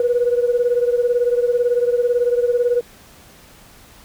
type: beating tone pair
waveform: sine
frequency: 480 / 498 Hz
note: B4 / B4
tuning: -49 / +14 cents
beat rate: 18 Hz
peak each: -15 / -19 dBFS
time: 0-2.81 s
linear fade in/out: 2 ms
effects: tanh soft clip ceiling -8 dBFS + pink hiss -46 dBFS RMS until 4.04 s